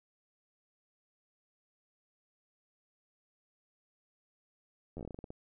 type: slowing click train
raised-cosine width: 2 ms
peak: -30 dBFS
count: 12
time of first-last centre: 4.97-5.304 s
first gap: 11 ms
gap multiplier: 1.19
effects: none